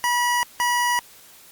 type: tone pair in turn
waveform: 25% pulse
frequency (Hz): 970 / 970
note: B5 / B5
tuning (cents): -31 / -31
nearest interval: unison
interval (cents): 0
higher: neither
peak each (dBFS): -15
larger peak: neither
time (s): 0.04-0.43 / 0.6-0.99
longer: neither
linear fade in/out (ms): 0
effects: white hiss -48 dBFS RMS until 1.51 s + Opus 48 kbps